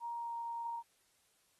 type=tone with pitch glide; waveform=sine; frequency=939 to 932.5 Hz; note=A#5 to A#5; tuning=+12 to 0 cents; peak=-38 dBFS; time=0-0.83 s; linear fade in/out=50 ms; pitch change=-12 cents; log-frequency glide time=0.16-0.35 s; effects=white hiss -73 dBFS RMS until 1.59 s + AAC 32 kbps